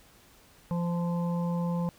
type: harmonic tone with a mistuned harmonic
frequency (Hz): 172.4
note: F3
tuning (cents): -22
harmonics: 1 / 3 / 5 / 6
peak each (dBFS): -27 / -37 / -41 / -43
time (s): 0.71-1.89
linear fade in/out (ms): 0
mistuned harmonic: 5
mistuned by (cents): +18
effects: pink hiss -58 dBFS RMS until 1.98 s